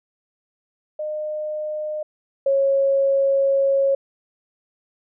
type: tone pair in turn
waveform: sine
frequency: 610 / 548.1 Hz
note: D#5 / C#5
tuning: -34 / -20 cents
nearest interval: major second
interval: 186 cents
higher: first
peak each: -24 / -15 dBFS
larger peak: second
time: 0.99-2.03 / 2.46-3.95 s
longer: second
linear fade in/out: 5 ms
effects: none